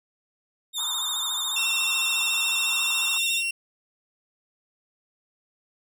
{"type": "tone with vibrato", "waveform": "sawtooth", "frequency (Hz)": 3633, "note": "A#7", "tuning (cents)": -45, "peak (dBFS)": -23, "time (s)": [0.73, 3.43], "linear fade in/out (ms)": 50, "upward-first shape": "sine", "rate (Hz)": 14, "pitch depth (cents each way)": 48}
{"type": "band-pass noise", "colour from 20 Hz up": "white", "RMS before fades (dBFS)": -40, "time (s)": [0.78, 3.18], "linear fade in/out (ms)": 5, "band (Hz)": [930, 1300], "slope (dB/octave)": 48}
{"type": "tone with pitch glide", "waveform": "40% pulse", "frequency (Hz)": [2716, 2738], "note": ["F7", "F7"], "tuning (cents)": [-49, -35], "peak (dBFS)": -24, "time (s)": [1.56, 3.51], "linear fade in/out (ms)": 5, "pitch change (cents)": 14, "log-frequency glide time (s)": [2.55, 3.33]}
{"effects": []}